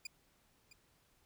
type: tone with echo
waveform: 20% pulse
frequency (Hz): 2430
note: D#7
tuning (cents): -42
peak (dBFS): -36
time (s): 0.05-0.07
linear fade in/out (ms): 5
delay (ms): 660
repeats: 1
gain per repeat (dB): -14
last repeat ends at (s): 0.73
effects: pink hiss -72 dBFS RMS until 1.25 s